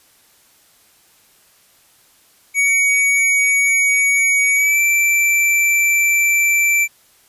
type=tone with pitch glide; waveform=square; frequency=2249 to 2338 Hz; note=C#7 to D7; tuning=+24 to -8 cents; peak=-13 dBFS; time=2.54-6.88 s; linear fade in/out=50 ms; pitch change=+68 cents; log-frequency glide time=4.54-4.8 s; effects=white hiss -53 dBFS RMS until 7.28 s + resampled to 32000 Hz